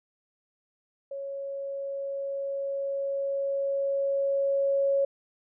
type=tone with level ramp; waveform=sine; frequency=553 Hz; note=C#5; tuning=4 cents flat; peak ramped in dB=-33 to -21 dBFS; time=1.11-5.05 s; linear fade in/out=5 ms; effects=none